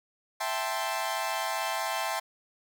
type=chord; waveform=sawtooth; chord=A minor seventh; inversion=second; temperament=equal; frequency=659.3 / 784 / 880 / 1046.5 Hz; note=E5 / G5 / A5 / C6; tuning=0 / 0 / 0 / 0 cents; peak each=-31 dBFS; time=0.4-2.2 s; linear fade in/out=10 ms; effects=none